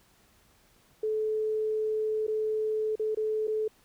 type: tone with dropouts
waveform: sine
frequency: 433.1 Hz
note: A4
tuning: 27 cents flat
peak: -26 dBFS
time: 1.03-3.68 s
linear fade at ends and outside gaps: 5 ms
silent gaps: 2.268-2.279 / 2.956-2.995 / 3.148-3.171 / 3.472-3.478 s
effects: pink hiss -63 dBFS RMS until 3.84 s